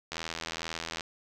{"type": "click train", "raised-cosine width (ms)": 0.2, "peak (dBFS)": -17, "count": 74, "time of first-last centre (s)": [0.12, 1.008], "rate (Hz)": 82.2, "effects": []}